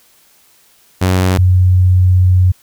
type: tone pair in turn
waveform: sawtooth / sine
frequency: 92.5 / 91.6 Hz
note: F#2 / F#2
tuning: 0 / -17 cents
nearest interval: unison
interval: 17 cents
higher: first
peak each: -6 dBFS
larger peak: neither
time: 1.01-1.38 / 1.38-2.52 s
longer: second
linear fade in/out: 10 ms
effects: white hiss -50 dBFS RMS until 2.62 s